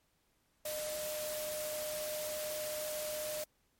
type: tone in noise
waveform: sine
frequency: 609 Hz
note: D#5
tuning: 37 cents flat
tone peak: -38 dBFS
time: 0.65-3.44 s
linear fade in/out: 5 ms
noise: white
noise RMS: -42 dBFS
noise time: 0.65-3.44 s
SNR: +1 dB
effects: pink hiss -75 dBFS RMS until 3.79 s + MP3 64 kbps